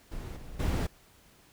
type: noise with level steps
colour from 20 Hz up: brown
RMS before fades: -38 / -45 / -27 dBFS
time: 0.11-0.87 s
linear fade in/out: 10 ms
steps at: 0.36 / 0.59 s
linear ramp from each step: 10 ms
effects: pink hiss -60 dBFS RMS until 1.52 s